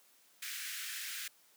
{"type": "high-pass noise", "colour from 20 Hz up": "pink", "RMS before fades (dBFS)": -42, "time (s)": [0.42, 1.28], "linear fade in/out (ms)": 5, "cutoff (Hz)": 1500, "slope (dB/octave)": 48, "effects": ["white hiss -66 dBFS RMS until 1.56 s", "high-pass 200 Hz 12 dB/octave"]}